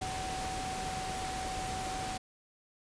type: tone in noise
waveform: sine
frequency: 753 Hz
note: F#5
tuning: 30 cents sharp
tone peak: -37 dBFS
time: 0.01-2.18 s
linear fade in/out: 10 ms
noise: pink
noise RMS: -39 dBFS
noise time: 0.01-2.18 s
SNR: -1 dB
effects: resampled to 22050 Hz